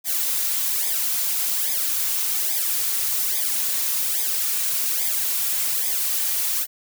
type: noise with flanger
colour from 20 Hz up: blue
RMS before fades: -23 dBFS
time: 0.04-6.67 s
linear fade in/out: 50 ms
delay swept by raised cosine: 0.7 to 4 ms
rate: 1.2 Hz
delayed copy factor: -0.85
effects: none